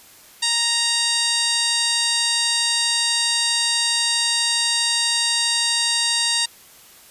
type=harmonic tone; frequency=932.3 Hz; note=A#5; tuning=in tune; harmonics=1 / 2 / 3 / 4 / 5 / 6 / 7 / 8 / 9 / 10; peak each=-32 / -28 / -28 / -23 / -23 / -30 / -32 / -30 / -27 / -31 dBFS; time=0.42-6.46 s; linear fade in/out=10 ms; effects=white hiss -47 dBFS RMS until 7.1 s + resampled to 32000 Hz